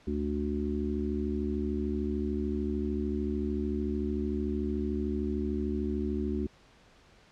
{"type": "harmonic tone", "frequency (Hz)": 73.42, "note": "D2", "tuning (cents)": 0, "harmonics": [1, 3, 4, 5], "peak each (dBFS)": [-34, -33, -35, -35], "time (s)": [0.07, 6.47], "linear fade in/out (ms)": 5, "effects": ["pink hiss -59 dBFS RMS until 7.31 s", "low-pass 5000 Hz 12 dB/octave"]}